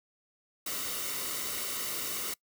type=noise with comb filter; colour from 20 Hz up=white; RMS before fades=-35 dBFS; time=0.66-2.34 s; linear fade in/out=5 ms; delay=1.2 ms; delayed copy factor=-0.55; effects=noise-tail reverb RT60 0.1 s tail -23 dB re dry